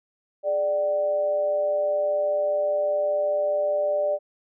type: tone with amplitude modulation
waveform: sine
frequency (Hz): 591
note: D5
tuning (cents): +11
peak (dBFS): -18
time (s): 0.43-4.19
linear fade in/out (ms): 50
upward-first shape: sine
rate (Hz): 175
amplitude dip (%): 55
effects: none